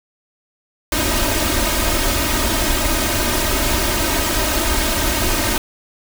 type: noise with comb filter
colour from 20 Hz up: pink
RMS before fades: -18 dBFS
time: 0.92-5.58 s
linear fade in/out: 2 ms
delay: 3.2 ms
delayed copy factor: +0.8
effects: none